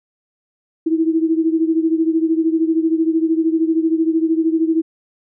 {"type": "beating tone pair", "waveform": "sine", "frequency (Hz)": [320.9, 333.9], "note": ["E4", "E4"], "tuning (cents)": [-46, 22], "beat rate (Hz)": 13, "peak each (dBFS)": [-15, -19], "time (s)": [0.86, 4.82], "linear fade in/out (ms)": 10, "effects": []}